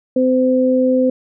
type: tone pair together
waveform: sine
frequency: 256.5 / 513 Hz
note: C4 / C5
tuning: -34 / -34 cents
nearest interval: octave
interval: 1200 cents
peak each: -14 dBFS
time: 0.16-1.1 s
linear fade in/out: 5 ms
effects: none